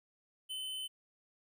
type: tone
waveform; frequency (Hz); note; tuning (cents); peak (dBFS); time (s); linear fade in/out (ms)
square; 3045; F#7; +49; -39; 0.49-0.88; 20
effects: 13-bit